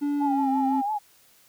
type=tone with pitch glide; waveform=triangle; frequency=288.4 to 266 Hz; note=D4 to C4; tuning=-31 to +29 cents; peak=-21 dBFS; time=0.01-0.82 s; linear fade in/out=20 ms; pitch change=-140 cents; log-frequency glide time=0.2-0.5 s
type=tone with vibrato; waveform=sine; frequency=830 Hz; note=G#5; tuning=1 cent flat; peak=-24 dBFS; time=0.2-0.99 s; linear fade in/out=20 ms; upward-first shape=triangle; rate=5.9 Hz; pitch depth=90 cents each way
effects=white hiss -58 dBFS RMS until 1.48 s